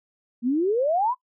sine exponential sweep, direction up, 228.2 to 1056 Hz, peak -19 dBFS, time 0.42-1.15 s, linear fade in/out 50 ms, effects noise-tail reverb RT60 0.1 s tail -21 dB re dry

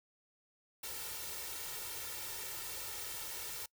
white noise with comb filter, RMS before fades -43 dBFS, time 0.83-3.66 s, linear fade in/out 5 ms, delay 2.2 ms, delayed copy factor +0.7, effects noise-tail reverb RT60 0.1 s tail -24 dB re dry

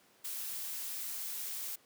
blue noise, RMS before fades -40 dBFS, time 0.24-1.76 s, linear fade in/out 10 ms, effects pink hiss -65 dBFS RMS until 1.85 s + high-pass 200 Hz 12 dB/octave

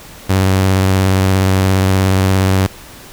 sawtooth tone with vibrato, 95.1 Hz, F#2, 48 cents sharp, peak -6 dBFS, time 0.29-2.67 s, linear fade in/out 10 ms, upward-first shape triangle, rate 17 Hz, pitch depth 36 cents each way, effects pink hiss -36 dBFS RMS until 3.12 s

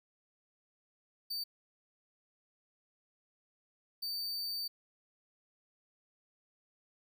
45% pulse tone bursts at uneven times, 4596 Hz, D8, 38 cents flat, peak -35 dBFS, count 2, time 1.3-1.44 / 4.02-4.68 s, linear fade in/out 10 ms, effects none

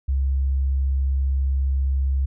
sine tone, 67.4 Hz, C#2, 48 cents flat, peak -18 dBFS, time 0.08-2.26 s, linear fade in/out 10 ms, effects none

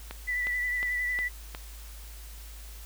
click train, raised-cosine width 0.3 ms, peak -21 dBFS, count 5, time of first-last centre 0.11-1.549 s, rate 2.78 Hz
sine tone with vibrato, 1975.5 Hz, B6, in tune, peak -27 dBFS, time 0.27-1.29 s, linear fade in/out 20 ms, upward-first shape sine, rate 11 Hz, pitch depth 23 cents each way
effects added 53 Hz sine -42 dBFS peak until 2.85 s + white hiss -50 dBFS RMS until 2.85 s

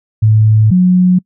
sine tone pair in turn, 108.6 / 181.91 Hz, A2 / F#3, -22 / -29 cents, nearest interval major sixth, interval 893 cents, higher second, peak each -5 / -5 dBFS, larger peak neither, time 0.22-0.71 / 0.71-1.19 s, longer first, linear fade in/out 10 ms, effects noise-tail reverb RT60 0.1 s tail -26 dB re dry

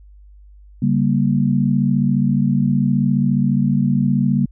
sine chord, G diminished, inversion second, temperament just, 141.12 / 196 / 235.2 Hz, Db3 / G3 / Bb3, +31 / 0 / +16 cents, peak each -18 dBFS, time 0.82-4.46 s, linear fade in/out 5 ms, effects added 50 Hz sine -41 dBFS peak until 4.51 s

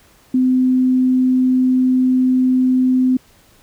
sine tone, 256 Hz, C4, 38 cents flat, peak -11 dBFS, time 0.34-3.17 s, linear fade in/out 5 ms, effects pink hiss -51 dBFS RMS until 3.62 s

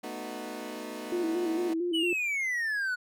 20% pulse chord, B dominant seventh, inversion third, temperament equal with one note detuned, 220 / 246.9 / 306.7 / 370 Hz, A3 / B3 / D#4 / F#4, 0 / 0 / -25 / 0 cents, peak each -38 / -37 / -36 / -39 dBFS, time 0.03-1.74 s, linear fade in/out 10 ms
sine tone with vibrato, 339 Hz, E4, 49 cents sharp, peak -27 dBFS, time 1.12-2.13 s, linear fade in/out 2 ms, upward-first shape square, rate 4.4 Hz, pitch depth 65 cents each way
triangle exponential sweep, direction down, 3014 to 1450 Hz, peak -26 dBFS, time 1.93-2.96 s, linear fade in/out 20 ms
effects none

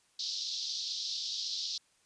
pink band-pass noise, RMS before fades -37 dBFS, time 0.19-1.78 s, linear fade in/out 5 ms, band 3700 to 5500 Hz, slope 48 dB/octave, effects white hiss -69 dBFS RMS until 2.05 s + resampled to 22050 Hz

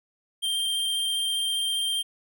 square tone with vibrato, 3170 Hz, G7, 19 cents sharp, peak -25 dBFS, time 0.42-2.03 s, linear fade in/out 20 ms, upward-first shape triangle, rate 15 Hz, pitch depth 13 cents each way, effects none

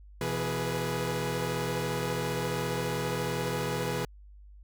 sawtooth tone cluster, 125.5 / 168.3 / 417.7 / 490.2 Hz, B2 / E3 / G#4 / B4, +28 / +36 / +10 / -13 cents, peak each -31 dBFS, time 0.21-4.05 s, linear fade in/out 2 ms, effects added 50 Hz sine -48 dBFS peak until 4.63 s

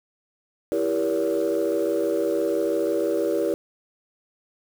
sine chord, E diminished seventh, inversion none, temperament just, 329.6 / 395.6 / 474.7 / 569.6 Hz, E4 / G4 / Bb4 / Db5, 0 / +16 / +31 / +47 cents, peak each -25 dBFS, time 0.72-3.54 s, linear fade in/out 0 ms, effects tanh soft clip ceiling -15 dBFS + 7-bit

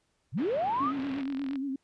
sine linear sweep, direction up, 91.5 to 1318.5 Hz, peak -26 dBFS, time 0.32-0.93 s, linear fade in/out 50 ms
pink band-pass noise, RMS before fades -44 dBFS, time 0.37-1.23 s, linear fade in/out 20 ms, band 110 to 3100 Hz, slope 24 dB/octave
sine tone with vibrato, 273.1 Hz, C#4, 26 cents flat, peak -30 dBFS, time 0.8-1.76 s, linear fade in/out 5 ms, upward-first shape sine, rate 8.5 Hz, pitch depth 68 cents each way
click train, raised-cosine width 0.3 ms, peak -28 dBFS, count 25, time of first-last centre 1-1.557 s, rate 43.1 Hz
effects pink hiss -74 dBFS RMS until 1.83 s + resampled to 22050 Hz

